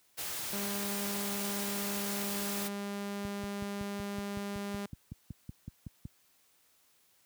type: noise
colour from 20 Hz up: white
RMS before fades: -38 dBFS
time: 0.17-2.69 s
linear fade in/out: 20 ms
type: tone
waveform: sawtooth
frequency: 201.5 Hz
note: G3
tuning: 48 cents sharp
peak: -32 dBFS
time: 0.53-4.86 s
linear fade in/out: 2 ms
type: click train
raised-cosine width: 5 ms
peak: -28 dBFS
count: 16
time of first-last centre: 3.25-6.054 s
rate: 5.35 Hz
effects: white hiss -68 dBFS RMS until 7.25 s + high-pass 60 Hz 12 dB/octave